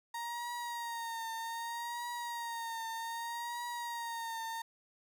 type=tone with vibrato; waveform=35% pulse; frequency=932.3 Hz; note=A#5; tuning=in tune; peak=-36 dBFS; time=0.14-4.62 s; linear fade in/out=5 ms; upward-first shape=triangle; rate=0.64 Hz; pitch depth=55 cents each way; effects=none